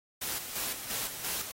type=noise with tremolo; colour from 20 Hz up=white; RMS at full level=-34 dBFS; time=0.21-1.52 s; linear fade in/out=10 ms; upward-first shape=square; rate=2.9 Hz; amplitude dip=55%; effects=AAC 48 kbps